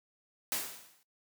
white noise with exponential decay, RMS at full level -31 dBFS, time 0.52-1.03 s, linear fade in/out 0 ms, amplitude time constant 110 ms, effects noise-tail reverb RT60 0.1 s tail -17 dB re dry + high-pass 150 Hz 12 dB/octave

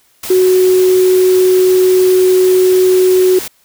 sine tone in noise, 370.1 Hz, F#4, in tune, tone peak -6 dBFS, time 0.3-3.39 s, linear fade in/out 5 ms, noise white, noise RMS -24 dBFS, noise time 0.23-3.48 s, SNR +15 dB, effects white hiss -53 dBFS RMS until 3.64 s

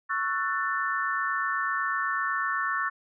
sine chord, F# minor seventh, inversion second, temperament just, 1110 / 1332 / 1480 / 1776 Hz, C#6 / E6 / F#6 / A6, +2 / +18 / 0 / +16 cents, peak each -30 / -32 / -33 / -30 dBFS, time 0.09-2.9 s, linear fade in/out 20 ms, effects none

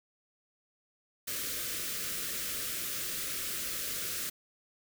white band-stop noise, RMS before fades -36 dBFS, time 1.27-4.3 s, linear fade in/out 10 ms, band 600 to 1200 Hz, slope 48 dB/octave, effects none

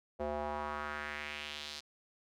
square tone with band-pass filter sweep, 74.3 Hz, D2, 21 cents sharp, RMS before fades -40 dBFS, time 0.19-1.81 s, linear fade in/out 20 ms, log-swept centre 570 to 4600 Hz, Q 2.3, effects none

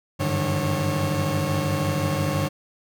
30% pulse tone cluster, 93.7 / 99.6 / 147.2 / 160.1 / 546 Hz, F#2 / G2 / D3 / D#3 / C#5, +22 / +28 / +4 / +50 / -26 cents, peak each -28 / -26 / -23 / -28 / -26 dBFS, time 0.19-2.49 s, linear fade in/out 20 ms, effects none

